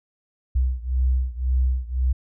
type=beating tone pair; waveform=sine; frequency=63 / 64.9 Hz; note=B1 / C2; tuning=+35 / -13 cents; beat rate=1.9 Hz; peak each=-21 / -23 dBFS; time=0.55-2.13 s; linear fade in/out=10 ms; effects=none

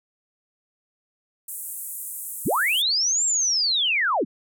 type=band-pass noise; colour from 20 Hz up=pink; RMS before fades=-34 dBFS; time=1.48-2.82 s; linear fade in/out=5 ms; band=8200 to 16000 Hz; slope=48 dB/octave
type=linear two-way sweep; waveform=sine; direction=up then down; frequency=40.87 to 7580 to 154.7 Hz; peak=-19 dBFS; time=2.45-4.25 s; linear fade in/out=20 ms; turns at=3.25 s
effects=none

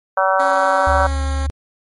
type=harmonic tone; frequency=190.4 Hz; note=F#3; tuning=50 cents sharp; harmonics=3 / 4 / 5 / 6 / 7 / 8; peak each=-18 / -19 / -20 / -21 / -21 / -22 dBFS; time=0.17-1.07 s; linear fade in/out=5 ms
type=tone with pitch glide; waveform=10% pulse; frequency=276.4 to 269.8 Hz; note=C#4 to C#4; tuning=-5 to -47 cents; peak=-18 dBFS; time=0.39-1.47 s; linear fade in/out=10 ms; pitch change=-42 cents; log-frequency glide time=0.97-1.21 s
type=tone; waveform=sine; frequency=72.4 Hz; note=D2; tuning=24 cents flat; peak=-17 dBFS; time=0.87-1.5 s; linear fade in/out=0 ms
effects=MP3 48 kbps

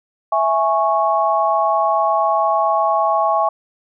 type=chord; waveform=sine; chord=C# minor; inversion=first; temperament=equal with one note detuned; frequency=659.3 / 830.6 / 1103.6 Hz; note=E5 / G#5 / C#6; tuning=0 / 0 / -8 cents; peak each=-18 dBFS; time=0.32-3.49 s; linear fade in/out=5 ms; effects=none

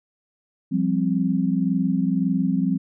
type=chord; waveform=sine; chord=F suspended second; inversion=none; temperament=just; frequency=174.61 / 196.44 / 261.9 Hz; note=F3 / G3 / C4; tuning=0 / +4 / +2 cents; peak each=-23 dBFS; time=0.71-2.78 s; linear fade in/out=20 ms; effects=none

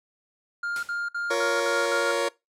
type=tone bursts; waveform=triangle; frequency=1405 Hz; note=F6; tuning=10 cents sharp; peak=-25 dBFS; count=6; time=0.63-2.115 s; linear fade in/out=5 ms; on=200 ms; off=57 ms
type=noise with exponential decay; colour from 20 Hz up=white; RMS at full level=-35 dBFS; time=0.76-1.08 s; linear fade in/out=0 ms; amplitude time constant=69 ms
type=chord; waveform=sawtooth; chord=Bb minor; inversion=second; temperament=just; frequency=349.6 / 466.2 / 559.4 Hz; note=F4 / Bb4 / Db5; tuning=+2 / 0 / +16 cents; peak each=-27 / -23 / -22 dBFS; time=1.3-2.29 s; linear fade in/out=10 ms
effects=noise-tail reverb RT60 0.2 s tail -21 dB re dry + low-pass 9000 Hz 12 dB/octave

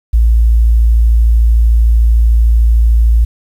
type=tone; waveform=sine; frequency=56.7 Hz; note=A#1; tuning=47 cents flat; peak=-5 dBFS; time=0.13-3.25 s; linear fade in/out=10 ms; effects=7-bit

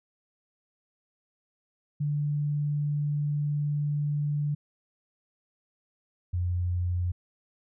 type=tone pair in turn; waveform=sine; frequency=146.83 / 88.75 Hz; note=D3 / F2; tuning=0 / +28 cents; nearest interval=major sixth; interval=872 cents; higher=first; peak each=-25 dBFS; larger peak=neither; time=2-4.55 / 6.33-7.12 s; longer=first; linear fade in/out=10 ms; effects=none

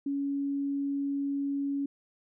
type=tone; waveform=sine; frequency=280 Hz; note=C#4; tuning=18 cents sharp; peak=-28 dBFS; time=0.06-1.86 s; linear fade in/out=5 ms; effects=none

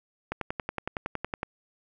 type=click train; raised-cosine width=0.5 ms; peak=-15 dBFS; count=13; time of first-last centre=0.32-1.431 s; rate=10.8 Hz; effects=none

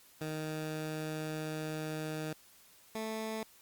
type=tone pair in turn; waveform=15% pulse; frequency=155.56 / 220 Hz; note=D#3 / A3; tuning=0 / 0 cents; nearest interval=tritone; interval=600 cents; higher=second; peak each=-30 / -30 dBFS; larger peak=neither; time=0.21-2.33 / 2.95-3.43 s; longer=first; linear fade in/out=2 ms; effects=white hiss -61 dBFS RMS until 3.61 s + Opus 48 kbps

